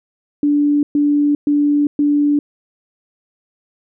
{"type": "tone bursts", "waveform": "sine", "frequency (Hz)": 291.4, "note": "D4", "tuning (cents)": -13, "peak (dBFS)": -11, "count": 4, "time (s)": [0.43, 2.39], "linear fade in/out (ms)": 2, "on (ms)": 400, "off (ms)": 120, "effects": []}